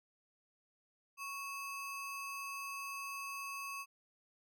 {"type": "ring-modulated tone", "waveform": "square", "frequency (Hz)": 1856, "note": "A#6", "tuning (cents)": -8, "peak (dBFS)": -39, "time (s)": [1.17, 3.86], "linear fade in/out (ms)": 50, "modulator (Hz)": 747, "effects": []}